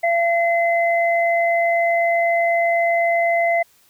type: tone pair together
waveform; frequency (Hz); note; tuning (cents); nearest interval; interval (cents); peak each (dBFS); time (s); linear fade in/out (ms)
sine; 681 / 2047; F5 / C7; -44 / -38; octave + perfect fifth; 1906; -16 / -21; 0.03-3.63; 10
effects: white hiss -56 dBFS RMS until 3.89 s